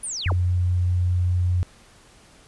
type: linear sweep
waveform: sine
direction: down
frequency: 9956 to 101.1 Hz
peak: -27 dBFS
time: 0.03-0.33 s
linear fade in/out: 5 ms
type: tone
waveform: sine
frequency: 89.5 Hz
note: F2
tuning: 43 cents sharp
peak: -18 dBFS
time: 0.26-1.63 s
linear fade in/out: 0 ms
effects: pink hiss -52 dBFS RMS until 2.47 s + resampled to 24000 Hz